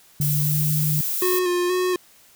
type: tone with pitch glide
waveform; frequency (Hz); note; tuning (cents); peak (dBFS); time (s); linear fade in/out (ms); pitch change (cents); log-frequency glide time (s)
sine; 147.3 to 152.05; D3 to D#3; +6 to -40; -20; 0.2-1.01; 2; +54; 0.36-0.65
type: noise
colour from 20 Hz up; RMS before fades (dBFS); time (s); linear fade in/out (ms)
violet; -25; 0.21-1.39; 2
type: tone with vibrato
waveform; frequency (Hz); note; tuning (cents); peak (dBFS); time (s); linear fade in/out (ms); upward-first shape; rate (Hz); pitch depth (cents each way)
square; 360; F#4; -47; -20; 1.22-1.96; 2; square; 2.1; 25
effects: white hiss -53 dBFS RMS until 2.35 s